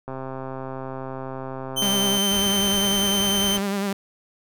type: click train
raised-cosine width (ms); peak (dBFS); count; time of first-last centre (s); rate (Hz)
1; -19; 278; 0.08-2.178; 132
type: tone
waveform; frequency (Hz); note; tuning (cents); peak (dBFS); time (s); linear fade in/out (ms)
sawtooth; 3097; G7; -22; -18; 1.76-3.58; 20
type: tone with vibrato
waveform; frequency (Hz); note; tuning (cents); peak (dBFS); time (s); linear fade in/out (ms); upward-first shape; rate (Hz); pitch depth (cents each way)
sawtooth; 199.2; G3; +28; -19; 1.82-3.93; 2; sine; 10; 43
type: low-pass noise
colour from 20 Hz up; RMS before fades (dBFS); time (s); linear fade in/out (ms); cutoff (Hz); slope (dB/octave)
pink; -35; 2.31-3.59; 2; 4100; 12
effects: none